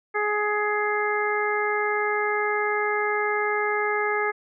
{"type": "harmonic tone", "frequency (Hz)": 418.6, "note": "G#4", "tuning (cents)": 14, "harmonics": [1, 2, 3, 4, 5], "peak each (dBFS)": [-26, -29, -29, -29, -29], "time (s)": [0.14, 4.32], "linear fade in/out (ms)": 20, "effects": []}